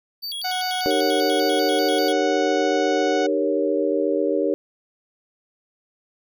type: tone with vibrato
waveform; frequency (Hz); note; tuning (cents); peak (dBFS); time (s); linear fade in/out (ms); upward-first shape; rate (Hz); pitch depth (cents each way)
square; 3907; B7; -19; -28; 0.22-2.13; 20; square; 5.1; 280
type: harmonic tone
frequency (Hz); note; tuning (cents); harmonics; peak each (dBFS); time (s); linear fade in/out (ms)
738; F#5; -5; 1 / 2 / 3 / 4 / 5 / 6 / 7 / 8 / 9; -25 / -31 / -35 / -37 / -39 / -41 / -42 / -43 / -44; 0.44-3.27; 10
type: chord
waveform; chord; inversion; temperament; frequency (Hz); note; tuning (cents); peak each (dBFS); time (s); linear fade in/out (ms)
sine; Eb dominant seventh; none; equal with one note detuned; 304.4 / 392 / 466.2 / 554.4; Eb4 / G4 / Bb4 / Db5; -38 / 0 / 0 / 0; -24; 0.86-4.54; 0
effects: none